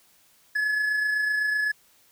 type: tone with amplitude modulation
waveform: triangle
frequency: 1705 Hz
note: G#6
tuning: 45 cents sharp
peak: -19 dBFS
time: 0.55-1.72 s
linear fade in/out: 10 ms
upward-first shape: sine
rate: 27.9 Hz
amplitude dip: 35%
effects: white hiss -60 dBFS RMS until 2.11 s